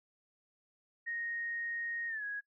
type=tone with pitch glide; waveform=sine; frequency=1864.7 to 1661.3 Hz; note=A#6 to G#6; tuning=0 to 0 cents; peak=-36 dBFS; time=1.06-2.41 s; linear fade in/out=20 ms; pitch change=-200 cents; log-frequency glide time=2.08-2.24 s; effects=noise-tail reverb RT60 0.1 s tail -20 dB re dry